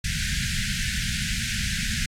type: band-stop noise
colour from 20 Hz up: pink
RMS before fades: -26 dBFS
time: 0.04-2.06 s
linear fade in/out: 5 ms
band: 220 to 1500 Hz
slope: 96 dB/octave
effects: low-pass 8000 Hz 12 dB/octave + AAC 64 kbps